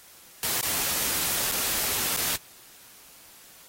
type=noise with dropouts; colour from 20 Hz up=white; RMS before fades=-27 dBFS; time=0.43-2.36 s; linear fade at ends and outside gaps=1 ms; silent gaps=0.612-0.628 / 1.515-1.519 / 2.164-2.171 s; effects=white hiss -51 dBFS RMS until 3.68 s + AAC 48 kbps